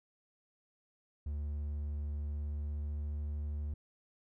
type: tone with pitch glide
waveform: triangle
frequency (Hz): 73.42 to 73.97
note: D2 to D2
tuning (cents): 0 to +13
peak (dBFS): -33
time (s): 1.26-3.74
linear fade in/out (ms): 5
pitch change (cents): +13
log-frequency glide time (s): 2.19-3.22
effects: none